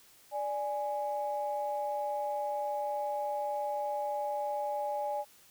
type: tone pair together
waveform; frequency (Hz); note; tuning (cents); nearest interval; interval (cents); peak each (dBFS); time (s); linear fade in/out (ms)
sine; 587.3 / 830.6; D5 / G#5; 0 / 0; tritone; 600; -34 / -33; 0.31-5.25; 50
effects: tanh soft clip ceiling -23 dBFS + white hiss -60 dBFS RMS until 5.5 s